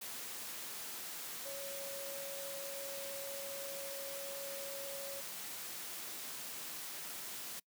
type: tone in noise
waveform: sine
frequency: 554.4 Hz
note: C#5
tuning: in tune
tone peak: -45 dBFS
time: 1.45-5.21 s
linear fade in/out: 10 ms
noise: white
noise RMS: -45 dBFS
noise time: 0.01-7.6 s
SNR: -3 dB
effects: noise-tail reverb RT60 0.1 s tail -25 dB re dry + high-pass 150 Hz 12 dB/octave